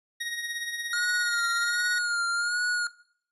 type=tone with tremolo; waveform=25% pulse; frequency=1879 Hz; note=A#6; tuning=13 cents sharp; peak=-25 dBFS; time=0.2-1.99 s; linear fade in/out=10 ms; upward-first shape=triangle; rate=17 Hz; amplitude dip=55%
type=tone with vibrato; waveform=square; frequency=1425 Hz; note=F6; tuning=34 cents sharp; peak=-26 dBFS; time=0.93-2.87 s; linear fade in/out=2 ms; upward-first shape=sine; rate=1.3 Hz; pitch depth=44 cents each way
effects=noise-tail reverb RT60 0.6 s tail -20 dB re dry + resampled to 24000 Hz